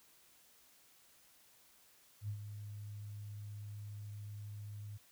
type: tone with ADSR envelope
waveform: sine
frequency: 103.83 Hz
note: G#2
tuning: in tune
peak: -36 dBFS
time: 2.21-4.98 s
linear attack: 76 ms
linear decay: 84 ms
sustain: -8 dB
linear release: 17 ms
effects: white hiss -66 dBFS RMS until 5.11 s